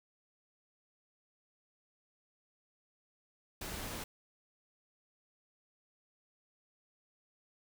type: noise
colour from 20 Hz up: pink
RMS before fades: -42 dBFS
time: 3.61-4.04 s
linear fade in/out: 5 ms
effects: none